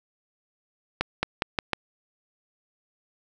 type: accelerating click train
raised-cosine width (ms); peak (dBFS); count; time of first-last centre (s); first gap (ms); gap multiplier
0.3; -7; 5; 1.01-1.733; 220; 0.87
effects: none